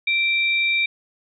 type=tone pair together; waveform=sine; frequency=2349 / 3729 Hz; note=D7 / A#7; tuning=0 / 0 cents; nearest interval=minor sixth; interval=800 cents; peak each=-18 / -25 dBFS; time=0.07-0.86 s; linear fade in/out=5 ms; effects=none